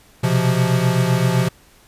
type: tone cluster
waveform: square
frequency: 124.5 / 132.3 / 173.4 Hz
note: B2 / C3 / F3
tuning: +14 / +20 / -12 cents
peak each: -20 dBFS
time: 0.23-1.49 s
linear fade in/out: 10 ms
effects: pink hiss -51 dBFS RMS until 1.87 s + resampled to 32000 Hz